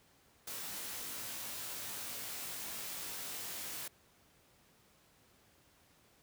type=noise with comb filter; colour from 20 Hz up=white; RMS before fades=-43 dBFS; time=0.47-3.88 s; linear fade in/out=5 ms; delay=19 ms; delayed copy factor=+0.95; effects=pink hiss -67 dBFS RMS until 6.22 s + high-pass 60 Hz 12 dB/octave